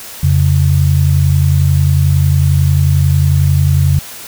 sine tone pair together, 87.47 / 138.59 Hz, F2 / C#3, +3 / 0 cents, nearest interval minor sixth, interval 797 cents, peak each -10 dBFS, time 0.23-3.99 s, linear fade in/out 5 ms, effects white hiss -30 dBFS RMS until 4.27 s

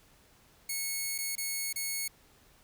5% pulse tone with dropouts, 2200 Hz, C#7, 14 cents flat, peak -22 dBFS, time 0.69-2.08 s, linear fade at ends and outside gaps 5 ms, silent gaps 1.181-1.185 / 1.355-1.379 / 1.729-1.758 s, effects pink hiss -62 dBFS RMS until 2.63 s

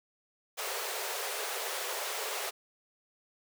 pink high-pass noise, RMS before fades -36 dBFS, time 0.57-2.51 s, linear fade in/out 20 ms, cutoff 390 Hz, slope 96 dB/octave, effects none

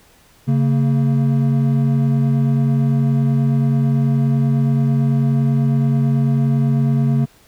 triangle tone pair together, 138.59 / 228.1 Hz, C#3 / A#3, 0 / -37 cents, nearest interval major sixth, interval 863 cents, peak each -12 / -17 dBFS, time 0.47-7.26 s, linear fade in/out 20 ms, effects pink hiss -51 dBFS RMS until 7.47 s

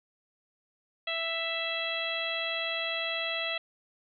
harmonic tone, 661 Hz, E5, 5 cents sharp, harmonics 1 / 2 / 3 / 4 / 5 / 6, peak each -37 / -41 / -37 / -35 / -35 / -40 dBFS, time 1.07-3.58 s, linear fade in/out 5 ms, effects none

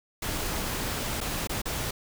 pink noise with dropouts, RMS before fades -31 dBFS, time 0.22-1.91 s, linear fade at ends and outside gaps 5 ms, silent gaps 1.205-1.211 / 1.473-1.494 / 1.618-1.655 s, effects none

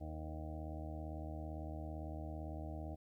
harmonic tone with a mistuned harmonic, 77.78 Hz, D#2, in tune, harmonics 1 / 2 / 3 / 4 / 6 / 7 / 8 / 9 / 10, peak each -44 / -52 / -56 / -50 / -60 / -60 / -53 / -56 / -57 dBFS, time 0-2.96 s, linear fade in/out 20 ms, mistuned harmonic 6, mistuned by +17 cents, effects 13-bit

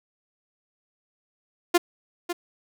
sawtooth tone with echo, 349.2 Hz, F4, in tune, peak -11 dBFS, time 1.74-1.78 s, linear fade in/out 10 ms, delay 550 ms, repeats 1, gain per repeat -11 dB, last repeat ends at 2.33 s, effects none

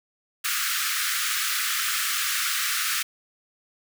pink high-pass noise, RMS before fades -26 dBFS, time 0.44-3.03 s, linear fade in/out 10 ms, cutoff 1200 Hz, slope 96 dB/octave, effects none

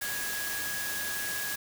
sine tone in noise, 1661.2 Hz, G#6, in tune, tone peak -35 dBFS, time 0.01-1.56 s, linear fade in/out 10 ms, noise white, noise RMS -35 dBFS, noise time 0.01-1.56 s, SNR -3 dB, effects none

